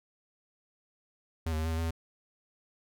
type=tone with pitch steps; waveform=square; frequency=81.7 / 78.1 / 79.4 / 81.7 / 80.6 / 82.6 / 81.9 Hz; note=E2 / D#2 / D#2 / E2 / E2 / E2 / E2; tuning=-15 / +7 / +36 / -15 / -38 / +4 / -11 cents; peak=-30 dBFS; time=1.46-1.908 s; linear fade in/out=5 ms; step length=64 ms; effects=none